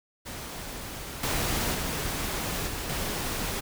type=noise with level steps; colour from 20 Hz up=pink; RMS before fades=-38 / -28 / -31 / -34 / -31 dBFS; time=0.25-3.61 s; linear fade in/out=20 ms; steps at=1.23 / 1.74 / 2.67 / 2.89 s; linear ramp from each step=5 ms; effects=none